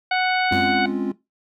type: harmonic tone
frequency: 740 Hz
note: F#5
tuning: in tune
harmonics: 1 / 2 / 3 / 4 / 5 / 6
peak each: -20 / -24 / -25 / -32 / -34 / -32 dBFS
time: 0.11-0.86 s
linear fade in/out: 5 ms
type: chord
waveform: triangle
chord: Db major seventh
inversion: second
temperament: equal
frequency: 207.7 / 261.6 / 277.2 / 349.2 Hz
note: Ab3 / C4 / Db4 / F4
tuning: 0 / 0 / 0 / 0 cents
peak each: -25 dBFS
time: 0.51-1.12 s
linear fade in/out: 5 ms
type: tone with exponential decay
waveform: sawtooth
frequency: 94 Hz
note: F#2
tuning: 28 cents sharp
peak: -21 dBFS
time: 0.52-1.12 s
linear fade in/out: 0 ms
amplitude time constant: 130 ms
effects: noise-tail reverb RT60 0.2 s tail -17 dB re dry